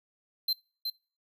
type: tone with echo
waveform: square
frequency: 4112 Hz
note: C8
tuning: 31 cents flat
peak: -26 dBFS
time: 0.48-0.53 s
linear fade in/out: 5 ms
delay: 370 ms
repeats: 1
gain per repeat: -5 dB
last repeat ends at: 0.9 s
effects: noise-tail reverb RT60 0.4 s tail -25 dB re dry